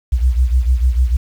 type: beating tone pair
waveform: sine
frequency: 60.8 / 67.5 Hz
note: B1 / C#2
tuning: -26 / -45 cents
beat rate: 6.7 Hz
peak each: -12 / -17 dBFS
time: 0.12-1.17 s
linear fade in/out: 10 ms
effects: 7-bit